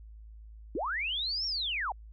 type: linear two-way sweep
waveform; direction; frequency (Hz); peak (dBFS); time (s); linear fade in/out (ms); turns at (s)
sine; up then down; 246.9 to 5588 to 701; -30; 0.75-1.92; 2; 1.46
effects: added 54 Hz sine -46 dBFS peak until 2.12 s